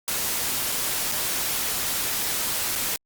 white noise with dropouts, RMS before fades -26 dBFS, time 0.08-2.96 s, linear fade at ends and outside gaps 0 ms, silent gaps 0.718-0.722 / 1.116-1.121 / 2.753-2.759 s, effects Opus 48 kbps

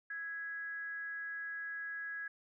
sine tone with frequency modulation, 1661.2 Hz, G#6, in tune, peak -39 dBFS, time 0.1-2.28 s, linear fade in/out 5 ms, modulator 337 Hz, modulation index 0.28, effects none

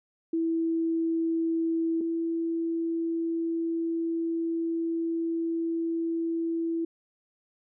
sine tone pair in turn, 328.6 / 331.3 Hz, E4 / E4, -5 / +9 cents, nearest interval unison, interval 14 cents, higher second, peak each -24 / -26 dBFS, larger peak first, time 0.33-2.01 / 2.01-6.85 s, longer second, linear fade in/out 5 ms, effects none

